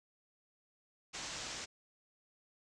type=low-pass noise; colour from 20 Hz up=white; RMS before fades=-44 dBFS; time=1.13-1.66 s; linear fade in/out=20 ms; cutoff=7400 Hz; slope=48 dB/octave; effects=none